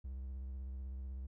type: tone with vibrato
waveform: triangle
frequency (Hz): 65.41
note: C2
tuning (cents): 0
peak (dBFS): -39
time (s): 0.04-1.27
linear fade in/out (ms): 10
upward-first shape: sine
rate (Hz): 16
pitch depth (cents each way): 71
effects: none